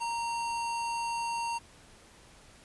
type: tone with sample-and-hold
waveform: sine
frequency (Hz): 932.3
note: A#5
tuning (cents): 0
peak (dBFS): -30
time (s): 0-1.59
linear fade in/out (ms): 20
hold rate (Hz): 3675
effects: pink hiss -56 dBFS RMS until 2.64 s + resampled to 24000 Hz